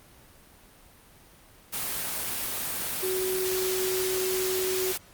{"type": "tone in noise", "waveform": "sine", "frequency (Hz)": 373.4, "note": "F#4", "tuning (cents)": 16, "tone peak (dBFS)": -27, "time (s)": [3.02, 4.93], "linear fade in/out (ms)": 20, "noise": "white", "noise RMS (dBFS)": -31, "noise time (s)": [1.72, 4.98], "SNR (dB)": 1, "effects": ["pink hiss -54 dBFS RMS until 5.13 s", "Opus 32 kbps"]}